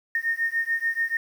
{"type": "beating tone pair", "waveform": "sine", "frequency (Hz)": [1832, 1838.9], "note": ["A#6", "A#6"], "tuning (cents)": [-31, -24], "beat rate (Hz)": 6.9, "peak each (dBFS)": -26, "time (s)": [0.15, 1.17], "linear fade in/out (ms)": 2, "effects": ["8-bit"]}